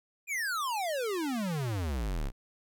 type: exponential sweep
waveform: square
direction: down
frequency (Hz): 2477 to 30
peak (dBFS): -31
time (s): 0.27-2.32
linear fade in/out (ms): 50
effects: none